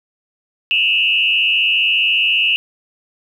sine tone with frequency modulation, 2750 Hz, F7, 27 cents flat, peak -12 dBFS, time 0.71-2.56 s, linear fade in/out 0 ms, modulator 94.7 Hz, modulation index 1.9, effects 8-bit

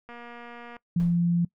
click train, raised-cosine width 0.5 ms, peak -29 dBFS, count 162, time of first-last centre 0.09-0.766 s, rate 238 Hz
sine tone, 172.2 Hz, F3, 24 cents flat, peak -20 dBFS, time 0.96-1.45 s, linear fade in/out 5 ms
brown noise with exponential decay, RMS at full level -35 dBFS, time 1-1.3 s, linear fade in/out 0 ms, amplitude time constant 65 ms
effects noise-tail reverb RT60 0.1 s tail -22 dB re dry

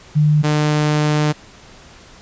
sine / sawtooth tone pair in turn, 150.6 / 150.6 Hz, D3 / D3, +44 / +44 cents, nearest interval unison, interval 0 cents, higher neither, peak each -10 dBFS, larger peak neither, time 0.15-0.43 / 0.43-1.33 s, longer second, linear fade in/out 20 ms, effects pink hiss -43 dBFS RMS until 2.21 s + resampled to 16000 Hz

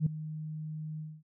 sine tone with ADSR envelope, 155.1 Hz, D#3, 5 cents flat, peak -20 dBFS, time 0-1.23 s, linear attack 63 ms, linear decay 4 ms, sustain -16 dB, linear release 240 ms, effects tanh soft clip ceiling -18 dBFS

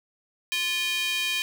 square tone with high-pass filter, 349.2 Hz, F4, in tune, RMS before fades -27 dBFS, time 0.52-1.42 s, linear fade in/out 0 ms, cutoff 2700 Hz, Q 3.8, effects none

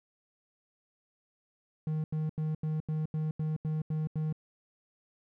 triangle tone bursts, 155.56 Hz, D#3, in tune, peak -27 dBFS, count 10, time 1.87-4.326 s, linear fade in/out 2 ms, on 170 ms, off 84 ms, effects none

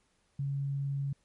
sine tone, 139.3 Hz, C#3, 9 cents sharp, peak -30 dBFS, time 0.39-1.13 s, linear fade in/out 5 ms, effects pink hiss -72 dBFS RMS until 1.24 s + MP3 48 kbps

